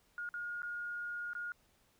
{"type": "tone with dropouts", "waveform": "sine", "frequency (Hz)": 1429, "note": "F6", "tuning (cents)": 39, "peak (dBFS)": -38, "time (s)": [0.18, 1.52], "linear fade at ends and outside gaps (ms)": 1, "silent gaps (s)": [[0.29, 0.34], [0.62, 0.631], [1.333, 1.351]], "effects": ["pink hiss -71 dBFS RMS until 1.99 s"]}